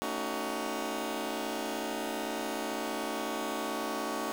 15% pulse chord, D# half-diminished seventh, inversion second, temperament just, 224 / 280 / 311.1 / 373.4 Hz, A3 / C#4 / D#4 / F#4, +31 / +18 / 0 / +16 cents, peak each -32 dBFS, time 0.02-4.32 s, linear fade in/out 0 ms, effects 8-bit

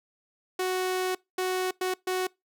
sawtooth tone bursts at uneven times, 370 Hz, F#4, in tune, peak -22 dBFS, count 4, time 0.59-1.15 / 1.38-1.71 / 1.81-1.94 / 2.07-2.27 s, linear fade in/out 5 ms, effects noise-tail reverb RT60 0.2 s tail -24 dB re dry

